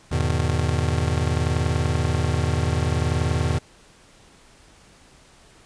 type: chord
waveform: square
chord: E major seventh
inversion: none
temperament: just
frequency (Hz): 82.41 / 103.01 / 123.61 / 154.51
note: E2 / G#2 / B2 / D#3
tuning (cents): 0 / -14 / +2 / -12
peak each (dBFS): -24 / -29 / -26 / -28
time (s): 0.11-3.59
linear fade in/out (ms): 10
effects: pink hiss -52 dBFS RMS until 5.65 s + resampled to 22050 Hz